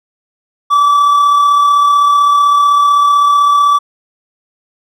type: tone with amplitude modulation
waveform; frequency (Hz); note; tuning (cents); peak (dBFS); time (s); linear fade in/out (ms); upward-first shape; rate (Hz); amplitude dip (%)
triangle; 1155; D6; -29; -3; 0.7-3.79; 20; sine; 35.8; 30
effects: none